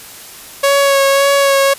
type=tone with vibrato; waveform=sawtooth; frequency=554.4 Hz; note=C#5; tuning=in tune; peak=-5 dBFS; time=0.63-1.74 s; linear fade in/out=10 ms; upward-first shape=sine; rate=1.8 Hz; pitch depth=19 cents each way; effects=white hiss -34 dBFS RMS until 1.78 s + resampled to 32000 Hz